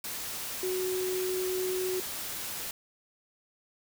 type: tone in noise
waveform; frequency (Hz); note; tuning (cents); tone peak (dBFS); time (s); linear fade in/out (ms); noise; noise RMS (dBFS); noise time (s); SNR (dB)
sine; 370; F#4; 0; -29; 0.63-2; 2; white; -37; 0.04-2.71; +5
effects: none